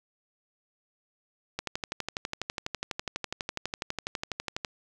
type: click train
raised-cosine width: 0.2 ms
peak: -14 dBFS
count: 38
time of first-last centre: 1.59-4.648 s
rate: 12.1 Hz
effects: none